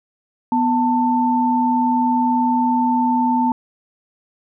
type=tone pair together; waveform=sine; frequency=246.9 / 890.3 Hz; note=B3 / A5; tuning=0 / +20 cents; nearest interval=octave + minor seventh; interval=2220 cents; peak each=-17 dBFS; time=0.52-3.52 s; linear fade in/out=2 ms; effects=none